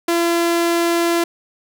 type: tone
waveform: sawtooth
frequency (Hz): 340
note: F4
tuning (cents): -46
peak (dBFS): -11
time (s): 0.08-1.24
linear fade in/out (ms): 5
effects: none